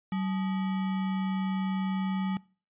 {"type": "tone with sample-and-hold", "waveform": "sine", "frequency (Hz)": 190, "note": "F#3", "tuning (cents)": 46, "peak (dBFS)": -27, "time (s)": [0.12, 2.37], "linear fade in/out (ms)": 2, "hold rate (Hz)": 1050, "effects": ["noise-tail reverb RT60 0.4 s tail -23 dB re dry", "resampled to 8000 Hz"]}